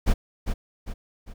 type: noise with echo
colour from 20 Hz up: brown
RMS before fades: -18 dBFS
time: 0.06-0.14 s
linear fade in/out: 20 ms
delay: 400 ms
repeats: 3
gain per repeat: -7 dB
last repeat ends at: 1.34 s
effects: none